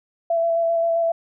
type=tone with vibrato; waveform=sine; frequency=669 Hz; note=E5; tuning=25 cents sharp; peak=-17 dBFS; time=0.3-1.12 s; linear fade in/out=5 ms; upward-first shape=square; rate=7.6 Hz; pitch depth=12 cents each way; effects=none